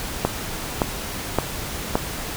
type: click train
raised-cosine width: 1 ms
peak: -3 dBFS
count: 4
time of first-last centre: 0.25-1.955 s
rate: 1.76 Hz
effects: pink hiss -30 dBFS RMS until 2.36 s